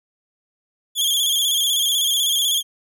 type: tone with vibrato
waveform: sawtooth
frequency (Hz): 3322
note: G#7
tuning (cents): 0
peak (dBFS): -14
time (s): 0.95-2.63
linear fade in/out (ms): 50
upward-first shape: square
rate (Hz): 16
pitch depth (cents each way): 55
effects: none